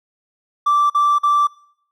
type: tone bursts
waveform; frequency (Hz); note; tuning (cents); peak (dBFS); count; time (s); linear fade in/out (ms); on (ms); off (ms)
triangle; 1169; D6; -8; -9; 3; 0.66-1.472; 10; 240; 46
effects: noise-tail reverb RT60 0.7 s tail -26 dB re dry + tanh soft clip ceiling -8 dBFS